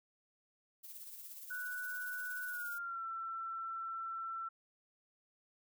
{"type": "noise with tremolo", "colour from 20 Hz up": "violet", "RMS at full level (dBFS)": -48, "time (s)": [0.83, 2.79], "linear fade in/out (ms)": 20, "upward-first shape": "triangle", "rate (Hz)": 17, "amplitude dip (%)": 50}
{"type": "tone with pitch glide", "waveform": "sine", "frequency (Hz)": [1480, 1341.6], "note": ["F#6", "E6"], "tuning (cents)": [0, 30], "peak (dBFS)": -39, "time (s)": [1.5, 4.49], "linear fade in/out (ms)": 10, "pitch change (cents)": -170, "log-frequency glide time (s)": [2.47, 3.04]}
{"effects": []}